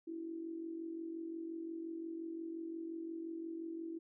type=tone with amplitude modulation; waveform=sine; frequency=329.6 Hz; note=E4; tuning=in tune; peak=-38 dBFS; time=0.07-3.99 s; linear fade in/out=10 ms; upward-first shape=sine; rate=45.7 Hz; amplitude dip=60%; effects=none